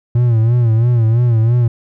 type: tone with vibrato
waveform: triangle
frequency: 116.54 Hz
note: A#2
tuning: in tune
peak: -7 dBFS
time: 0.15-1.68 s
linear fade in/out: 5 ms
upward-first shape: sine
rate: 3 Hz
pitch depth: 92 cents each way
effects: none